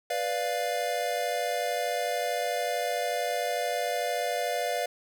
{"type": "chord", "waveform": "square", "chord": "B diminished", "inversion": "none", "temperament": "equal", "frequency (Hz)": [493.9, 587.3, 698.5], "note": ["B4", "D5", "F5"], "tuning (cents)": [0, 0, 0], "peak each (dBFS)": [-34, -33, -31], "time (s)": [0.1, 4.86], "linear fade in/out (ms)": 5, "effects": []}